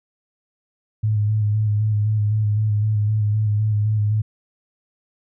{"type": "tone with vibrato", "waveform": "sine", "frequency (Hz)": 106.2, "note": "G#2", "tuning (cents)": 39, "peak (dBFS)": -16, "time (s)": [1.03, 4.22], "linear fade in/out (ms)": 10, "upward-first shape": "square", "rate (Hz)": 3.9, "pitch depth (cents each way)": 27, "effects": []}